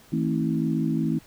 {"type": "harmonic tone with a mistuned harmonic", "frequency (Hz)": 53.9, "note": "A1", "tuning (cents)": -35, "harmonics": [3, 4, 5, 6], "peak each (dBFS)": [-26, -27, -28, -29], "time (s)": [0.12, 1.19], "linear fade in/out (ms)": 10, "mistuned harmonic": 4, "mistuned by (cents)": 64, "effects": ["pink hiss -53 dBFS RMS until 1.26 s"]}